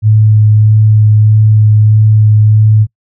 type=tone with vibrato; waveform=sine; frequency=107.4 Hz; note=A2; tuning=41 cents flat; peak=-3 dBFS; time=0.02-2.87 s; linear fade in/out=50 ms; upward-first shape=sine; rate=1.6 Hz; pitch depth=11 cents each way; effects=noise-tail reverb RT60 0.1 s tail -24 dB re dry